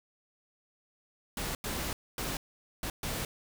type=noise bursts at uneven times; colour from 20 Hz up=pink; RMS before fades=-35 dBFS; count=5; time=1.37-1.55 / 1.64-1.93 / 2.18-2.37 / 2.83-2.9 / 3.03-3.25 s; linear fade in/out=2 ms; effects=none